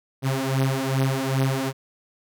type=beating tone pair; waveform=sawtooth; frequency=132.5 / 135 Hz; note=C3 / C#3; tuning=+22 / -45 cents; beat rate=2.5 Hz; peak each=-20 dBFS; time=0.22-1.73 s; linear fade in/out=50 ms; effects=none